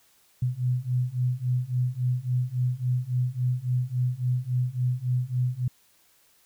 sine beating tone pair, 123.47 / 127.07 Hz, B2 / B2, 0 / +50 cents, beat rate 3.6 Hz, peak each -27 / -26 dBFS, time 0.42-5.68 s, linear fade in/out 5 ms, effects white hiss -62 dBFS RMS until 6.45 s

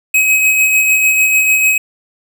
square tone with tremolo, 2543 Hz, D#7, 37 cents sharp, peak -8 dBFS, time 0.14-1.78 s, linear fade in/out 5 ms, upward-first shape sine, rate 6.7 Hz, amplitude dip 35%, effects none

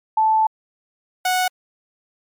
sine / sawtooth tone pair in turn, 876 / 736.6 Hz, A5 / F#5, -8 / -8 cents, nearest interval minor third, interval 300 cents, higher first, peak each -13 dBFS, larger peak neither, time 0.17-0.47 / 1.25-1.48 s, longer first, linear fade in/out 5 ms, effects MP3 96 kbps

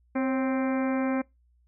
harmonic tone with a mistuned harmonic, 261.5 Hz, C4, 1 cent flat, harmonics 1 / 2 / 3 / 4 / 5 / 6 / 7 / 8 / 9, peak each -25 / -31 / -37 / -39 / -42 / -41 / -46 / -43 / -45 dBFS, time 0.15-1.22 s, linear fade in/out 10 ms, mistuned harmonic 2, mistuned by +50 cents, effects noise-tail reverb RT60 0.2 s tail -24 dB re dry + added 60 Hz sine -61 dBFS peak until 1.67 s

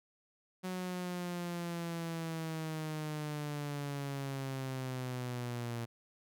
sawtooth linear sweep, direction down, 185 to 116.54 Hz, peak -33 dBFS, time 0.63-5.86 s, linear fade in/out 20 ms, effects none

